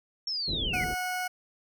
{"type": "linear sweep", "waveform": "sine", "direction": "down", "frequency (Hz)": [5500, 1975.5], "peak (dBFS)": -29, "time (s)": [0.27, 0.84], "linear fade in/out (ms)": 2}
{"type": "low-pass noise", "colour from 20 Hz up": "pink", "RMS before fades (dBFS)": -35, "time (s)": [0.47, 0.95], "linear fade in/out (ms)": 20, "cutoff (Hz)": 480, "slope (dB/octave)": 24}
{"type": "tone", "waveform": "20% pulse", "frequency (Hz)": 732, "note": "F#5", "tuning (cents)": -19, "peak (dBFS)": -25, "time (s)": [0.73, 1.28], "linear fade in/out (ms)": 10}
{"effects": []}